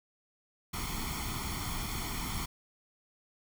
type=noise with comb filter; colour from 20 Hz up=pink; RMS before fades=-36 dBFS; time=0.73-2.46 s; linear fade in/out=10 ms; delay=0.91 ms; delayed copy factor=+0.8; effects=none